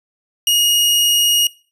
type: tone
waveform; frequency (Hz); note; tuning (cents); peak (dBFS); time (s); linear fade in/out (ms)
sawtooth; 2874; F7; +49; -8; 0.47-1.47; 2
effects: noise-tail reverb RT60 0.4 s tail -23 dB re dry + resampled to 32000 Hz